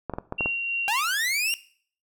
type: clicks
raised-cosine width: 1 ms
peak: -15 dBFS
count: 6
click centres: 0.097 / 0.137 / 0.185 / 0.324 / 0.408 / 0.459 s
type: tone with tremolo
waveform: sine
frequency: 2755 Hz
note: F7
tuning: 24 cents flat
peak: -23 dBFS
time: 0.38-1.01 s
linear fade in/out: 10 ms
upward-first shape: sine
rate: 3.1 Hz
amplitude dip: 25%
type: linear sweep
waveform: sawtooth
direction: up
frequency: 777 to 2843 Hz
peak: -20 dBFS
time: 0.88-1.54 s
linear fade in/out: 0 ms
effects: noise-tail reverb RT60 0.5 s tail -18 dB re dry